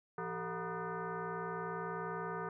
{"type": "tone with frequency modulation", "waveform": "sine", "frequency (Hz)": 388.2, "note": "G4", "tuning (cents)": -17, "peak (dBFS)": -37, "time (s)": [0.18, 2.49], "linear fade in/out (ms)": 2, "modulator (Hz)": 279, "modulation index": 4, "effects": []}